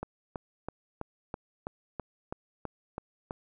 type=click train; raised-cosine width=1 ms; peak=-21 dBFS; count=11; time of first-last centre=0.03-3.309 s; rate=3.05 Hz; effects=none